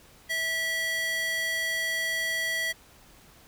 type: tone with high-pass filter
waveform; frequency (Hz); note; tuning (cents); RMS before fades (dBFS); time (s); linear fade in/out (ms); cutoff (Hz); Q
square; 652; E5; -19; -29; 0.29-2.73; 20; 1800; 2
effects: pink hiss -55 dBFS RMS until 3.47 s